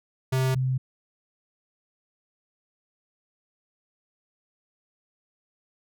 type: tone pair in turn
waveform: square / sine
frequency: 130.81 / 129.83 Hz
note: C3 / C3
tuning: 0 / -13 cents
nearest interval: unison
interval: 13 cents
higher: first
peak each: -22 dBFS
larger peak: neither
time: 0.32-0.55 / 0.55-0.78 s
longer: neither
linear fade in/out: 10 ms
effects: none